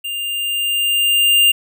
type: tone with level ramp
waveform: square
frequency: 2800 Hz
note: F7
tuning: 4 cents sharp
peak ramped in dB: -23 to -9 dBFS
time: 0.04-1.52 s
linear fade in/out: 10 ms
effects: none